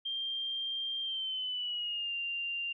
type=tone with pitch glide; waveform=sine; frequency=3181 to 2785 Hz; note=G7 to F7; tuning=+25 to -5 cents; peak=-33 dBFS; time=0.05-2.73 s; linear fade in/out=10 ms; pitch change=-230 cents; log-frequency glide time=1.02-2.14 s; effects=none